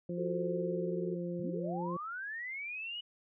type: harmonic tone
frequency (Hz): 174.61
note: F3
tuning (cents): 0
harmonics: 1 / 2 / 3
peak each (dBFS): -37 / -40 / -42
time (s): 0.09-1.97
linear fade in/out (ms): 5
type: chord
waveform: sine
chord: F# diminished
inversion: none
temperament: equal with one note detuned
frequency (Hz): 370 / 447.2 / 523.3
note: F#4 / A4 / C5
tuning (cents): 0 / +28 / 0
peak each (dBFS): -37 / -41 / -42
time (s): 0.17-1.16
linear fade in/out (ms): 20
type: linear sweep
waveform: sine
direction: up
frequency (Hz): 123.47 to 2960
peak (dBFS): -38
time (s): 1.39-3.01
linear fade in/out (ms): 10
effects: none

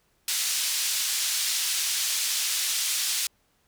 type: band-pass noise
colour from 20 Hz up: pink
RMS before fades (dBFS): -27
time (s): 0.28-3.27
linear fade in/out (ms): 2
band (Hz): 3700 to 11000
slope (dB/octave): 12
effects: pink hiss -68 dBFS RMS until 3.67 s

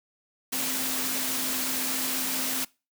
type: tone in noise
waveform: sine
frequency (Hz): 260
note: C4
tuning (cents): -11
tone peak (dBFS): -37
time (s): 0.52-2.65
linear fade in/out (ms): 10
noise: white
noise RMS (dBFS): -29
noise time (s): 0.52-2.65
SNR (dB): -11
effects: noise-tail reverb RT60 0.3 s tail -24 dB re dry + high-pass 150 Hz 12 dB/octave

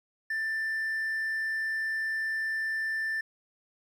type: tone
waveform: triangle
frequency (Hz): 1775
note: A6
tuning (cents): +15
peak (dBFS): -26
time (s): 0.3-3.21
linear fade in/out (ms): 5
effects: tanh soft clip ceiling -22 dBFS + 11-bit

